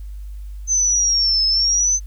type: linear two-way sweep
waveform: sine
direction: down then up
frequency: 6200 to 5170 to 6200 Hz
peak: -14 dBFS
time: 0.67-2 s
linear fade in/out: 50 ms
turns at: 1.46 s
effects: added 50 Hz sine -29 dBFS peak until 2.06 s + white hiss -58 dBFS RMS until 2.06 s